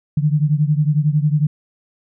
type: beating tone pair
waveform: sine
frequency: 146.83 / 157.83 Hz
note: D3 / D#3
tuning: 0 / +25 cents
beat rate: 11 Hz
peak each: -15 / -18 dBFS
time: 0.17-1.47 s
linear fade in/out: 5 ms
effects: none